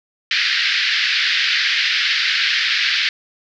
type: band-pass noise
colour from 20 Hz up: pink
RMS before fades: -18 dBFS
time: 0.31-3.09 s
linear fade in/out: 2 ms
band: 1600 to 4900 Hz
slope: 48 dB/octave
effects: none